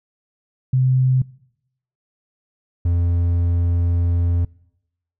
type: tone pair in turn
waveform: sine / triangle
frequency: 129.3 / 86.3 Hz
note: C3 / F2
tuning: -20 / -20 cents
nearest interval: perfect fifth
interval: 700 cents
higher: first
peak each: -13 dBFS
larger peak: neither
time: 0.73-1.22 / 2.85-4.45 s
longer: second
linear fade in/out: 5 ms
effects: noise-tail reverb RT60 0.8 s tail -23 dB re dry